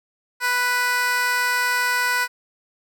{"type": "tone with high-pass filter", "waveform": "15% pulse", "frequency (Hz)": 493.9, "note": "B4", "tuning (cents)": 0, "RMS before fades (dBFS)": -21, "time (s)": [0.4, 2.28], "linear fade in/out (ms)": 50, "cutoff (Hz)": 1300, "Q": 1.4, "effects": []}